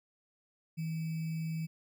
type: tone with sample-and-hold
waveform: sine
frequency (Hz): 161.3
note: E3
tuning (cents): -37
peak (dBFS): -33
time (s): 0.77-1.67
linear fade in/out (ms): 20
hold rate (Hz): 2450
effects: none